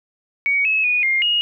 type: tone with pitch steps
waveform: sine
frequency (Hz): 2248 / 2582 / 2464 / 2120 / 2871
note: C#7 / E7 / D#7 / C7 / F7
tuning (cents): +24 / -37 / -17 / +22 / +47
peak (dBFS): -15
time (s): 0.46-1.41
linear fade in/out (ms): 0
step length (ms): 190
effects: none